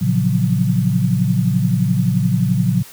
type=chord; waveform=sine; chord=Gb major seventh; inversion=first; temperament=just; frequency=115.62 / 138.75 / 173.43 / 185 Hz; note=Bb2 / Db3 / F3 / Gb3; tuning=-14 / +2 / -12 / 0 cents; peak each=-19 dBFS; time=0.01-2.83 s; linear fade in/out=10 ms; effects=white hiss -40 dBFS RMS until 2.92 s